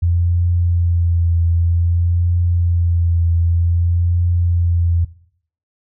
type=tone with vibrato; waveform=sine; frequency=85.8 Hz; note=F2; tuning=30 cents flat; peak=-12 dBFS; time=0.02-5.05 s; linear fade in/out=10 ms; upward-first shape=triangle; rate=0.53 Hz; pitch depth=31 cents each way; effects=noise-tail reverb RT60 0.6 s tail -18 dB re dry